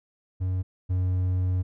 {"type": "tone pair in turn", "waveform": "triangle", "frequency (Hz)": [92.5, 91.7], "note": ["F#2", "F#2"], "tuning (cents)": [0, -15], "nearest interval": "unison", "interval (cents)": 15, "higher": "first", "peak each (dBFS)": [-22, -20], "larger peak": "second", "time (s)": [[0.4, 0.63], [0.89, 1.63]], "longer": "second", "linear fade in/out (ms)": 20, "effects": []}